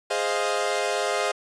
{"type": "chord", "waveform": "sawtooth", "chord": "F minor seventh", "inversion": "first", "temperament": "equal", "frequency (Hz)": [415.3, 523.3, 622.3, 698.5], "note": ["Ab4", "C5", "Eb5", "F5"], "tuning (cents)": [0, 0, 0, 0], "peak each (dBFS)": -25, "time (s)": [0.1, 1.32], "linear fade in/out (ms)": 10, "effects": ["resampled to 22050 Hz"]}